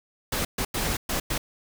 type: noise bursts at uneven times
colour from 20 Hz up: pink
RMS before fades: -27 dBFS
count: 5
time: 0.32-0.45 / 0.58-0.65 / 0.74-0.97 / 1.09-1.2 / 1.3-1.38 s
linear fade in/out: 5 ms
effects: none